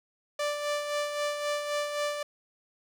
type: tone with tremolo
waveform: sawtooth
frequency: 587.3 Hz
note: D5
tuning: in tune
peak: -23 dBFS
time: 0.39-2.23 s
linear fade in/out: 5 ms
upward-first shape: sine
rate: 3.8 Hz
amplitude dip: 50%
effects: low-pass 9000 Hz 12 dB/octave + 9-bit